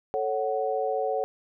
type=chord; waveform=sine; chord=F# minor; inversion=first; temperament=equal with one note detuned; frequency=440 / 554.4 / 744.3 Hz; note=A4 / C#5 / F#5; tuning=0 / 0 / +10 cents; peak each=-29 dBFS; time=0.14-1.24 s; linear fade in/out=0 ms; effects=none